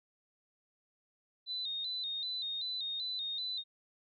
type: tone with vibrato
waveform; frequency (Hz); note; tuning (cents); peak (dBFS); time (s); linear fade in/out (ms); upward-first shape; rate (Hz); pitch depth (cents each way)
sine; 3849; B7; -45; -35; 1.46-3.64; 50; square; 2.6; 67
effects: none